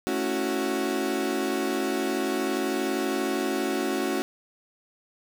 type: chord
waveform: 35% pulse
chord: F# minor seventh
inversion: first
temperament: equal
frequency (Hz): 220 / 277.2 / 329.6 / 370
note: A3 / C#4 / E4 / F#4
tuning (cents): 0 / 0 / 0 / 0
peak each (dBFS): -32 / -28 / -31 / -27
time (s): 0.07-4.22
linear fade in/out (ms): 0
effects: none